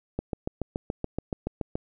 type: click train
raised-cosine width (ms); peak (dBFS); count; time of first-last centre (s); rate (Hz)
2; -15; 12; 0.19-1.755; 7.03
effects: none